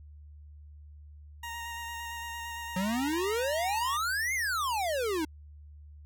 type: tone with vibrato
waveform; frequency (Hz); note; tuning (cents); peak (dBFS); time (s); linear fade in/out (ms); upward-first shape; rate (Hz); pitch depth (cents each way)
20% pulse; 934; A#5; +3; -32; 1.43-3.97; 5; square; 8.8; 14
type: exponential two-way sweep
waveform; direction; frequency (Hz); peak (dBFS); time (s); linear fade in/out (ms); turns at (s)
square; up then down; 178 to 2178 to 297.7; -29; 2.76-5.25; 5; 4.34
effects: added 74 Hz sine -47 dBFS peak until 6.05 s